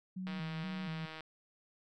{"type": "tone with vibrato", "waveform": "sine", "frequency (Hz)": 174.61, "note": "F3", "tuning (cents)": 0, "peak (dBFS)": -38, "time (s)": [0.16, 1.06], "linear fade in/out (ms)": 10, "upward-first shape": "square", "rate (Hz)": 2.1, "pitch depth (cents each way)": 110}
{"type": "click train", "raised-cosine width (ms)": 0.3, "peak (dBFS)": -30, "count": 149, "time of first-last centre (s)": [0.27, 1.207], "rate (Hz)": 158}
{"effects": []}